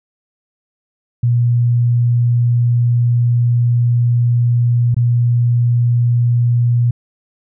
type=tone with dropouts; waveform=sine; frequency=120 Hz; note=B2; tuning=49 cents flat; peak=-10 dBFS; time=1.23-6.91 s; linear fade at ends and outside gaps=5 ms; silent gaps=4.945-4.965 s; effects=none